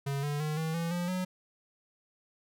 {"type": "tone with pitch steps", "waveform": "square", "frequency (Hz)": [139.3, 145.89, 152.79, 160.01, 167.58, 175.51, 183.81], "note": ["C#3", "D3", "D#3", "D#3", "E3", "F3", "F#3"], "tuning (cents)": [9, -11, -31, 49, 29, 9, -11], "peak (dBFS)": -31, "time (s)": [0.06, 1.25], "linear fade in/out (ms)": 10, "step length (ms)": 170, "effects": []}